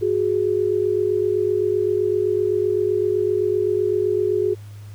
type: tone pair together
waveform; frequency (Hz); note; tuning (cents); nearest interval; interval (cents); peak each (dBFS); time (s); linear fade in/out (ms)
sine; 367.5 / 415.3; F#4 / G#4; -12 / 0; major second; 212; -20; 0.01-4.55; 20
effects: added 103 Hz sine -35 dBFS peak until 4.94 s + pink hiss -52 dBFS RMS until 4.94 s